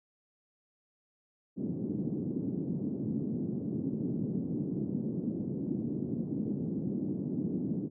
pink band-pass noise, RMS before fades -34 dBFS, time 1.56-7.9 s, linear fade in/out 50 ms, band 160 to 310 Hz, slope 24 dB/octave, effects none

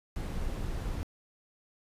brown noise, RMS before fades -34 dBFS, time 0.16-1.03 s, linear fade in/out 0 ms, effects resampled to 32000 Hz

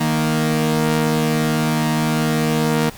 sawtooth tone pair together, 155.91 / 233.6 Hz, D#3 / A#3, +4 / +4 cents, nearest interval perfect fifth, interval 700 cents, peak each -15 dBFS, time 0-2.9 s, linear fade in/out 10 ms, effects pink hiss -39 dBFS RMS until 2.97 s

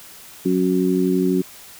harmonic tone, 92.1 Hz, F#2, 7 cents flat, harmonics 2 / 3 / 4, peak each -20 / -20 / -20 dBFS, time 0.45-1.42 s, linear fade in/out 10 ms, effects white hiss -42 dBFS RMS until 1.79 s

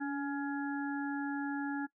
harmonic tone with a mistuned harmonic, 280 Hz, C#4, 18 cents sharp, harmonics 1 / 3 / 5 / 6, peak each -34 / -42 / -46 / -42 dBFS, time 0-1.87 s, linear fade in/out 20 ms, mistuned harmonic 1, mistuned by +26 cents, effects noise-tail reverb RT60 0.1 s tail -20 dB re dry

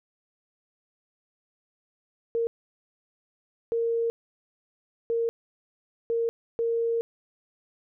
sine tone bursts at uneven times, 462.3 Hz, A#4, 14 cents flat, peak -23 dBFS, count 5, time 2.35-2.47 / 3.72-4.1 / 5.1-5.29 / 6.1-6.29 / 6.59-7.01 s, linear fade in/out 0 ms, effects none

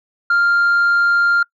sine tone, 1396.9 Hz, F6, in tune, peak -9 dBFS, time 0.3-1.43 s, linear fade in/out 5 ms, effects noise-tail reverb RT60 0.1 s tail -26 dB re dry + tanh soft clip ceiling -10 dBFS

